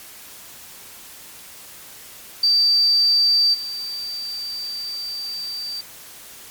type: tone with level steps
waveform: sine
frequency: 4652 Hz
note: D8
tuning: 17 cents flat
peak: -13 / -26 dBFS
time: 2.43-5.81 s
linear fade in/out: 5 ms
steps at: 3.53 s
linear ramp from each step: 20 ms
effects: white hiss -41 dBFS RMS until 6.5 s + MP3 96 kbps